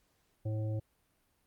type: harmonic tone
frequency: 108.4 Hz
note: A2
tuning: 25 cents flat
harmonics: 1 / 3 / 5 / 7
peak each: -32 / -44 / -44 / -57 dBFS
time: 0.45-0.8 s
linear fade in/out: 10 ms
effects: pink hiss -74 dBFS RMS until 1.46 s + Opus 48 kbps